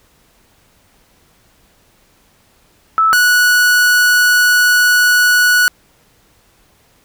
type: tone pair in turn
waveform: sine / 45% pulse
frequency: 1310 / 1470.4 Hz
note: E6 / F#6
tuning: -11 / -11 cents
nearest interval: major second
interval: 200 cents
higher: second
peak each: -8 dBFS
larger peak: neither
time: 2.98-3.13 / 3.13-5.68 s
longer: second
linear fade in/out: 0 ms
effects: pink hiss -53 dBFS RMS until 7.04 s